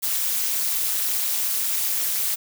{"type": "noise with amplitude modulation", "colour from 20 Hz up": "blue", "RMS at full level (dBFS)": -20, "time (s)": [0.02, 2.36], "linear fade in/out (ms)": 20, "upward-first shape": "sine", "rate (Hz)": 210, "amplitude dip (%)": 85, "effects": []}